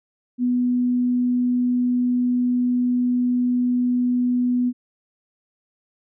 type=tone; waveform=sine; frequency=246.9 Hz; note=B3; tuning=in tune; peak=-17 dBFS; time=0.38-4.73 s; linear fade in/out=50 ms; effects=none